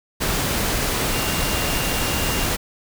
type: tone in noise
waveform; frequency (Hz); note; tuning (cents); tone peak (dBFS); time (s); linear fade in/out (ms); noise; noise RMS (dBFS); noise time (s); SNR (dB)
sine; 2793; F7; -1; -31; 1.12-2.47; 20; pink; -22; 0.2-2.57; -12
effects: none